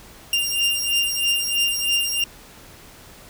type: beating tone pair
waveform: sawtooth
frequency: 2794 / 2797.1 Hz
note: F7 / F7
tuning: 0 / +2 cents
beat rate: 3.1 Hz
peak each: -19 dBFS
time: 0.33-2.24 s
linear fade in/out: 2 ms
effects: pink hiss -45 dBFS RMS until 3.29 s